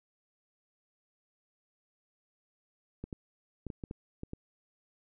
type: clicks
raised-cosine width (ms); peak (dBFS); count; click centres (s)
3; -26; 8; 3.04 / 3.128 / 3.667 / 3.702 / 3.838 / 3.911 / 4.234 / 4.334
effects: none